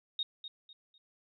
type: tone with echo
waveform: sine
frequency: 3729 Hz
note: A#7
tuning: in tune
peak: -31 dBFS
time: 0.19-0.23 s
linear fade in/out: 2 ms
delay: 250 ms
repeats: 3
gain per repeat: -10 dB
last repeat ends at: 0.98 s
effects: none